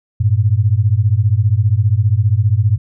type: beating tone pair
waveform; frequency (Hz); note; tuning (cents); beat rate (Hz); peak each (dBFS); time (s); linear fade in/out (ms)
sine; 97.9 / 112.9; G2 / A2; -2 / +45; 15; -13; 0.2-2.78; 10
effects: none